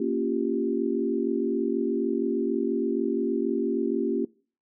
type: chord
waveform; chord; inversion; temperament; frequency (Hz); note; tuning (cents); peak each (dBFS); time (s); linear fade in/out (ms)
sine; G half-diminished seventh; first; equal with one note detuned; 233.1 / 277.2 / 345.6 / 392; Bb3 / Db4 / F4 / G4; 0 / 0 / -18 / 0; -29; 0-4.25; 5
effects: noise-tail reverb RT60 0.4 s tail -22 dB re dry